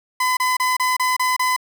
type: tone bursts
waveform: 30% pulse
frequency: 1011 Hz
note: B5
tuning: 40 cents sharp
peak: -14 dBFS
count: 7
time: 0.2-1.564 s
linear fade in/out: 5 ms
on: 170 ms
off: 29 ms
effects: 8-bit